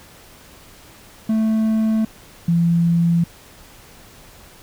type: tone pair in turn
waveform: triangle / sine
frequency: 220 / 169.51 Hz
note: A3 / E3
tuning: 0 / +49 cents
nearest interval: perfect fourth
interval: 451 cents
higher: first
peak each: -13 dBFS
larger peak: neither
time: 1.29-2.05 / 2.48-3.24 s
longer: neither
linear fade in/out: 5 ms
effects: pink hiss -45 dBFS RMS until 4.62 s